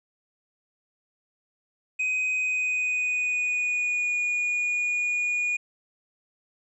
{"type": "tone with pitch glide", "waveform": "triangle", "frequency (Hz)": [2511, 2448], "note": ["D#7", "D#7"], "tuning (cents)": [15, -29], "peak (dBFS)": -22, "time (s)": [1.99, 5.57], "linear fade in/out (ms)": 10, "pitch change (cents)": -44, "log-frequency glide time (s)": [2.34, 4.19], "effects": ["resampled to 22050 Hz"]}